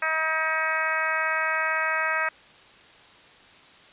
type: harmonic tone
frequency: 317.7 Hz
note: D#4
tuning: 36 cents sharp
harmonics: 2 / 3 / 4 / 5 / 6 / 7 / 8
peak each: -33 / -33 / -29 / -28 / -29 / -32 / -34 dBFS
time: 0.02-2.29 s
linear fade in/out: 5 ms
effects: white hiss -51 dBFS RMS until 3.92 s + resampled to 8000 Hz